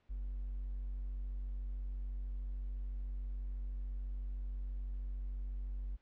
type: tone with hard clipping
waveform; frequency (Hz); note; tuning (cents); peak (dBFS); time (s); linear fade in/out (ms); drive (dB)
triangle; 46.91; F#1; +25; -38; 0.09-5.97; 20; 4
effects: pink hiss -75 dBFS RMS until 6.01 s + low-pass 3000 Hz 12 dB/octave